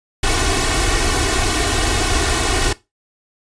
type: noise with comb filter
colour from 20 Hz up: pink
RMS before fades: -17 dBFS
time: 0.23-2.73 s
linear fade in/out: 5 ms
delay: 2.7 ms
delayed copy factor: +0.95
effects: noise-tail reverb RT60 0.2 s tail -17 dB re dry + resampled to 22050 Hz